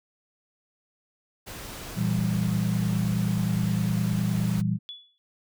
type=noise; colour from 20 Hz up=pink; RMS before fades=-39 dBFS; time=1.46-4.62 s; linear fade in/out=20 ms
type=chord; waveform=sine; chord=E diminished; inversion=second; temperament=equal with one note detuned; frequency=116.54 / 166.44 / 196 Hz; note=Bb2 / E3 / G3; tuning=0 / +17 / 0 cents; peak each=-27 dBFS; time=1.95-4.79 s; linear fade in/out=50 ms
type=tone with exponential decay; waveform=sine; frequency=3420 Hz; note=A7; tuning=50 cents flat; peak=-33 dBFS; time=4.89-5.18 s; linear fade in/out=0 ms; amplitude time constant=63 ms
effects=none